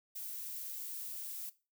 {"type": "noise", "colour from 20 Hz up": "violet", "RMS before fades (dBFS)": -43, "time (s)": [0.15, 1.5], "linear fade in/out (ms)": 10, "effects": ["noise-tail reverb RT60 0.3 s tail -18 dB re dry"]}